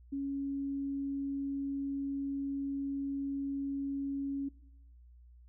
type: tone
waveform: sine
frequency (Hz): 277.2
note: C#4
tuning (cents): 0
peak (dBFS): -33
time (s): 0.12-4.49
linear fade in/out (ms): 10
effects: noise-tail reverb RT60 0.8 s tail -21 dB re dry + added 60 Hz sine -54 dBFS peak until 5.48 s